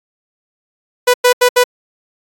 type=tone bursts at uneven times; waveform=sawtooth; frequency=493.9 Hz; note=B4; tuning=in tune; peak=-3 dBFS; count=4; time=1.07-1.14 / 1.24-1.33 / 1.41-1.49 / 1.56-1.64 s; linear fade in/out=10 ms; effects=AAC 48 kbps